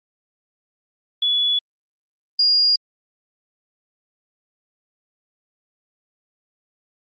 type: tone pair in turn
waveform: sine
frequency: 3413 / 4841 Hz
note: G#7 / D#8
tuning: +47 / -48 cents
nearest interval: tritone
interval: 605 cents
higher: second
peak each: -16 / -13 dBFS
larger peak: second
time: 1.22-1.59 / 2.39-2.76 s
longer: neither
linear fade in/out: 5 ms
effects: Opus 24 kbps